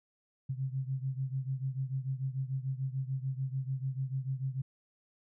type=beating tone pair; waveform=sine; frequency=130.81 / 137.61 Hz; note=C3 / C#3; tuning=0 / -12 cents; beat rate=6.8 Hz; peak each=-34 / -37 dBFS; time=0.49-4.62 s; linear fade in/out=10 ms; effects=none